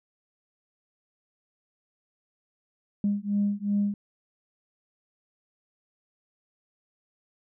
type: beating tone pair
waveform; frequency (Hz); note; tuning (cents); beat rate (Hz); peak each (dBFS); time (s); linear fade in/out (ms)
sine; 202.2 / 204.9; G#3 / G#3; -46 / -23; 2.7; -26; 3.04-3.94; 2
effects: tanh soft clip ceiling -17 dBFS